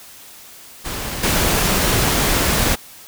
pink noise with level steps, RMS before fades -26 / -17 dBFS, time 0.84-2.76 s, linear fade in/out 20 ms, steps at 1.23 s, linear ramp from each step 5 ms, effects white hiss -41 dBFS RMS until 3.07 s

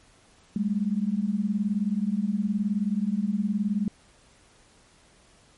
sine beating tone pair, 196 / 215 Hz, G3 / A3, 0 / -40 cents, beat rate 19 Hz, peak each -26 dBFS, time 0.56-3.88 s, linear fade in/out 2 ms, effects pink hiss -58 dBFS RMS until 5.57 s + MP3 48 kbps

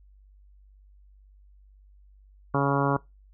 harmonic tone, 139.7 Hz, C#3, 14 cents sharp, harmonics 1 / 2 / 3 / 4 / 5 / 6 / 7 / 8 / 9 / 10, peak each -26 / -28 / -30 / -31 / -34 / -33 / -32 / -30 / -37 / -35 dBFS, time 2.54-2.97 s, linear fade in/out 5 ms, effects noise-tail reverb RT60 0.2 s tail -21 dB re dry + added 49 Hz sine -52 dBFS peak until 3.33 s

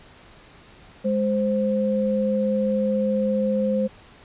sine tone pair together, 207.4 / 522 Hz, G#3 / C5, -2 / -4 cents, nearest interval octave + major third, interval 1598 cents, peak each -22 dBFS, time 1.04-3.88 s, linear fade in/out 20 ms, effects pink hiss -49 dBFS RMS until 4.24 s + resampled to 8000 Hz

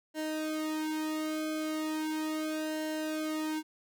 sawtooth tone with flanger, 311.1 Hz, D#4, in tune, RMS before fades -34 dBFS, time 0.14-3.63 s, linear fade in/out 50 ms, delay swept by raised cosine 0.84 to 2.14 ms, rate 0.37 Hz, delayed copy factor -1, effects none

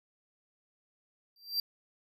square tone with exponential growth, 4710 Hz, D8, 4 cents sharp, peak -26 dBFS, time 1.36-1.6 s, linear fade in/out 2 ms, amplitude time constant 51 ms, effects none

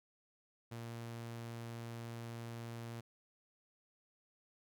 sawtooth tone, 116.5 Hz, A#2, 1 cent flat, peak -40 dBFS, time 0.71-3.01 s, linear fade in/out 10 ms, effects none

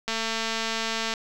click train, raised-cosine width 0.2 ms, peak -11 dBFS, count 239, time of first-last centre 0.08-1.138 s, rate 225 Hz, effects none

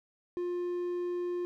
triangle tone, 353.4 Hz, F4, 21 cents sharp, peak -29 dBFS, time 0.37-1.45 s, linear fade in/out 0 ms, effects none

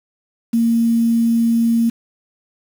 sine tone with quantisation, 230.9 Hz, A#3, 16 cents flat, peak -12 dBFS, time 0.53-1.9 s, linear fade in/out 10 ms, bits 6, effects none

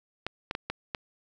clicks, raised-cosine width 0.3 ms, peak -15 dBFS, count 5, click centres 0.266 / 0.511 / 0.551 / 0.7 / 0.948 s, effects none

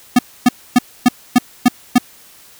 square tone bursts, 246.9 Hz, B3, in tune, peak -6 dBFS, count 7, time 0.16-1.983 s, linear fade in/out 5 ms, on 29 ms, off 270 ms, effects white hiss -44 dBFS RMS until 2.59 s

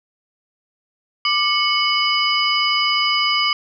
sine tone cluster, 1181 / 2197 / 2981 / 4944 Hz, D6 / C#7 / F#7 / D#8, +9 / -16 / +12 / -12 cents, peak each -21 dBFS, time 1.25-3.53 s, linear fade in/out 2 ms, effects none

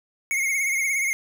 square tone with vibrato, 2173 Hz, C#7, 35 cents flat, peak -22 dBFS, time 0.31-1.13 s, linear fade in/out 0 ms, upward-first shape sine, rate 17 Hz, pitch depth 58 cents each way, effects none

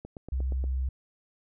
click train, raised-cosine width 2 ms, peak -27 dBFS, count 6, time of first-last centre 0.05-0.64 s, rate 8.47 Hz
sine tone, 65 Hz, C2, 11 cents flat, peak -26 dBFS, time 0.32-0.89 s, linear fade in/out 5 ms
effects none

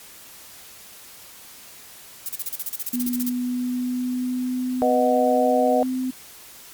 violet noise bursts, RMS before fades -27 dBFS, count 16, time 2.26-3.292 s, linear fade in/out 0 ms, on 27 ms, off 40 ms
sine tone with pitch glide, 246.1 to 256.8 Hz, B3 to C4, -6 to -32 cents, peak -22 dBFS, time 2.93-6.11 s, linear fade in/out 10 ms, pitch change +74 cents, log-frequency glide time 3.05-5.56 s
sine chord, B major, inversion none, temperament equal, 493.9 / 622.3 / 740 Hz, B4 / D#5 / F#5, 0 / 0 / 0 cents, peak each -21 dBFS, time 4.82-5.83 s, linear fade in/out 0 ms
effects white hiss -44 dBFS RMS until 6.73 s + MP3 96 kbps

